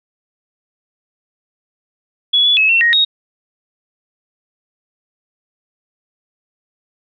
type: tone with pitch steps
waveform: sine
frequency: 3384 / 3424 / 2579 / 2707 / 1876 / 3757 Hz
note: G#7 / A7 / E7 / E7 / A#6 / A#7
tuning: +32 / -48 / -39 / +45 / +11 / +13 cents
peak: -9 dBFS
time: 2.33-3.05 s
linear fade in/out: 10 ms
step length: 120 ms
effects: none